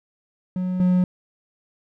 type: tone pair in turn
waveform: triangle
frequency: 183 / 181.53 Hz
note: F#3 / F#3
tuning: -19 / -33 cents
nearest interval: unison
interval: 14 cents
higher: first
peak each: -20 / -13 dBFS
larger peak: second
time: 0.56-0.8 / 0.8-1.04 s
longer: neither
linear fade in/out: 2 ms
effects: none